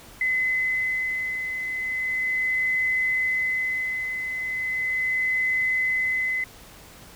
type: beating tone pair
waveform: sine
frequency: 2031 / 2031.37 Hz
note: B6 / B6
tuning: +48 / +48 cents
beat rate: 0.37 Hz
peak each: -32 / -23 dBFS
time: 0.21-6.44 s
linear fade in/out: 2 ms
effects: pink hiss -47 dBFS RMS until 7.15 s